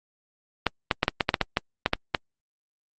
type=clicks; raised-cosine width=0.3 ms; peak=-4 dBFS; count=12; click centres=0.667 / 0.912 / 1.031 / 1.081 / 1.208 / 1.291 / 1.342 / 1.413 / 1.571 / 1.861 / 1.934 / 2.148 s; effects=Opus 32 kbps